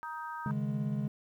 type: harmonic tone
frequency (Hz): 313.6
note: D#4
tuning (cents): +14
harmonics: 3 / 4 / 5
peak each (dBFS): -40 / -42 / -44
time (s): 0.03-0.51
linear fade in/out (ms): 0
type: chord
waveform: triangle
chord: C# suspended second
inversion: none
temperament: equal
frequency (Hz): 138.59 / 155.56 / 207.7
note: C#3 / D#3 / G#3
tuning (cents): 0 / 0 / 0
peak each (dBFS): -32 / -36 / -32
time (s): 0.46-1.08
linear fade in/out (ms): 2
effects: 11-bit